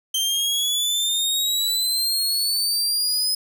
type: exponential sweep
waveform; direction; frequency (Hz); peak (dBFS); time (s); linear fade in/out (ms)
sawtooth; up; 3124 to 5080; -17; 0.14-3.35; 5
effects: none